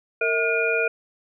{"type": "tone cluster", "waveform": "sine", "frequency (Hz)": [458, 646, 1432, 2429], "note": ["A#4", "E5", "F6", "D#7"], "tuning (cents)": [-31, -35, 43, -42], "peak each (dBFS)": [-24, -28, -25, -24], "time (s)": [0.21, 0.88], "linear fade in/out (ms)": 5, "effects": []}